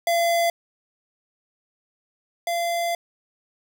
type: tone pair in turn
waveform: square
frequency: 681 / 685.7 Hz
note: F5 / F5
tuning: -44 / -32 cents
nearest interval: unison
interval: 12 cents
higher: second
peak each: -19 / -23 dBFS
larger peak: first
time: 0.07-0.5 / 2.47-2.95 s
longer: second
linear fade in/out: 2 ms
effects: none